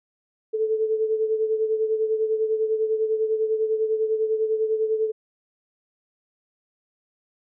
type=beating tone pair; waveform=sine; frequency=436.8 / 446.8 Hz; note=A4 / A4; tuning=-13 / +27 cents; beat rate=10 Hz; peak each=-21 / -28 dBFS; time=0.53-5.12 s; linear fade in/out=20 ms; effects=none